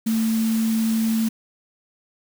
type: tone in noise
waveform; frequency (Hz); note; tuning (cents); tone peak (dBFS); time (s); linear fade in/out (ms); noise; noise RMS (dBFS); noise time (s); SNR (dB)
sine; 223.6; A3; +28; -18; 0.06-1.29; 10; white; -34; 0.06-1.29; +13
effects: none